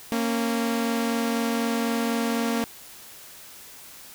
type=tone pair together; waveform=sawtooth; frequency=230.8 / 274.8 Hz; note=A#3 / C#4; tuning=-17 / -15 cents; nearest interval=minor third; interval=302 cents; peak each=-20 / -26 dBFS; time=0.12-2.64 s; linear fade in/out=0 ms; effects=white hiss -45 dBFS RMS until 4.14 s